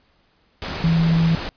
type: tone in noise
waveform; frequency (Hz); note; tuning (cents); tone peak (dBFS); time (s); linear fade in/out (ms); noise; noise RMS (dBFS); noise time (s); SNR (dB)
sine; 164.81; E3; 0; -14; 0.84-1.35; 0; pink; -28; 0.62-1.49; +11
effects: pink hiss -61 dBFS RMS until 1.56 s + resampled to 11025 Hz